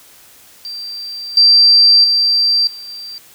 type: tone with level steps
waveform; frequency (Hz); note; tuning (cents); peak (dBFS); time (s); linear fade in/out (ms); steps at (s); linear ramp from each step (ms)
sine; 4699; D8; 0; -24 / -5 / -10 / -29 / -27; 0.65-3.18; 0; 1.37 / 2.04 / 2.67 / 2.88; 2
effects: white hiss -44 dBFS RMS until 3.34 s